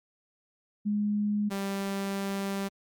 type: tone pair in turn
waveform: sine / sawtooth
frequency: 207.7 / 196.84 Hz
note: G#3 / G3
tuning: 0 / +7 cents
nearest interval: minor second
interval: 93 cents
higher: first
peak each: -25 / -26 dBFS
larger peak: first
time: 0.85-1.5 / 1.5-2.69 s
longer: second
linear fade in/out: 20 ms
effects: Opus 48 kbps